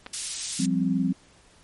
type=clicks; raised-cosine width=0.3 ms; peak=-22 dBFS; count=2; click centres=0.063 / 0.067 s
type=high-pass noise; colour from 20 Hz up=pink; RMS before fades=-31 dBFS; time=0.13-0.66 s; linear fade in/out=5 ms; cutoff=4800 Hz; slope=12 dB/octave
type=chord; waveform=sine; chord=F suspended second; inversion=none; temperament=equal; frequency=174.61 / 196 / 261.6 Hz; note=F3 / G3 / C4; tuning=0 / 0 / 0 cents; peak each=-26 / -26 / -25 dBFS; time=0.59-1.13 s; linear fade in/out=10 ms
effects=pink hiss -56 dBFS RMS until 1.63 s + MP3 48 kbps

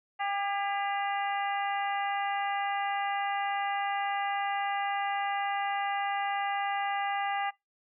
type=harmonic tone with a mistuned harmonic; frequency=399.8 Hz; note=G4; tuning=34 cents sharp; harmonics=2 / 3 / 4 / 5 / 6 / 7; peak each=-30 / -38 / -40 / -37 / -46 / -42 dBFS; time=0.19-7.51 s; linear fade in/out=20 ms; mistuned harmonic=4; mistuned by=+41 cents; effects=noise-tail reverb RT60 0.2 s tail -24 dB re dry

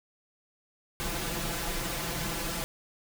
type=noise with comb filter; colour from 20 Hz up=pink; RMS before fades=-33 dBFS; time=1-2.64 s; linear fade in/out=0 ms; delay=5.9 ms; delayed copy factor=+0.9; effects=none

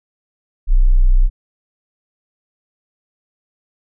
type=tone; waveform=sine; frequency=31.18 Hz; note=B0; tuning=17 cents sharp; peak=-7 dBFS; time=0.67-1.3 s; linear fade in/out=50 ms; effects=none

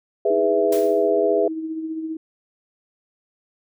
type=chord; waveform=sine; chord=E major; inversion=first; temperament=just; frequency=412 / 494.4 / 659.3 Hz; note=G#4 / B4 / E5; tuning=-14 / +2 / 0 cents; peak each=-19 / -22 / -21 dBFS; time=0.25-1.48 s; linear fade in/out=5 ms
type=tone with tremolo; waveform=sine; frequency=319.2 Hz; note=D#4; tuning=44 cents sharp; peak=-23 dBFS; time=0.3-2.17 s; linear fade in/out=5 ms; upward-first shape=triangle; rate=15 Hz; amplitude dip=50%
type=noise with exponential decay; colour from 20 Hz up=white; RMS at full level=-31 dBFS; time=0.72-1.11 s; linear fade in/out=5 ms; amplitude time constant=84 ms
effects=none

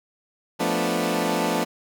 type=chord; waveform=15% pulse; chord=B half-diminished seventh; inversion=second; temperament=equal; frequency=174.61 / 220 / 246.9 / 293.7 Hz; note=F3 / A3 / B3 / D4; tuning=0 / 0 / 0 / 0 cents; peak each=-21 dBFS; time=0.59-1.65 s; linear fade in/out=20 ms; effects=none

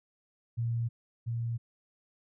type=tone with echo; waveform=sine; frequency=116.7 Hz; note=A#2; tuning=2 cents sharp; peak=-28 dBFS; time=0.57-0.89 s; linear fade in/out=20 ms; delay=690 ms; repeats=1; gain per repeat=-2 dB; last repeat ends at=1.58 s; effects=none

